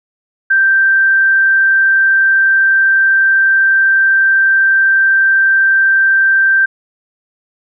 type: tone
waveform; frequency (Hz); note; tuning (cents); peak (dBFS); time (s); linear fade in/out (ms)
sine; 1568; G6; 0; -7; 0.5-6.66; 10
effects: none